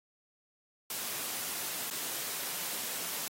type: noise with dropouts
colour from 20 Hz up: white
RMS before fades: -37 dBFS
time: 0.9-3.28 s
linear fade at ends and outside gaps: 2 ms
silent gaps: 1.902-1.91 s
effects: high-pass 150 Hz 12 dB/octave + AAC 48 kbps